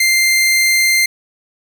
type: tone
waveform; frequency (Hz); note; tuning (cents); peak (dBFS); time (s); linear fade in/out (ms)
sawtooth; 2093; C7; 0; -7; 0-1.06; 5
effects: none